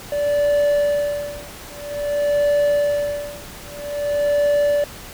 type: tone with tremolo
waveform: triangle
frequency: 581 Hz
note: D5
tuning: 19 cents flat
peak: -12 dBFS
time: 0.12-4.84 s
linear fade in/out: 2 ms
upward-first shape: sine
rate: 0.51 Hz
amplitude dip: 100%
effects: pink hiss -37 dBFS RMS until 5.13 s